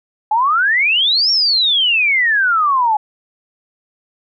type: exponential two-way sweep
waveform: sine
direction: up then down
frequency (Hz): 830.6 to 5588 to 830.6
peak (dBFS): -11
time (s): 0.31-2.97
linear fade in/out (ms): 5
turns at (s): 1.31
effects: none